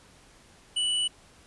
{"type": "tone", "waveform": "square", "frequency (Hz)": 2960, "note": "F#7", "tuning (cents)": 0, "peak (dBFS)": -25, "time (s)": [0.76, 1.08], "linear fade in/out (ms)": 10, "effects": ["pink hiss -56 dBFS RMS until 1.46 s", "resampled to 24000 Hz"]}